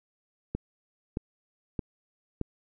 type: click train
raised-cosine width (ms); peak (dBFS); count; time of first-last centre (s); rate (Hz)
3; -17; 4; 0.55-2.413; 1.61
effects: none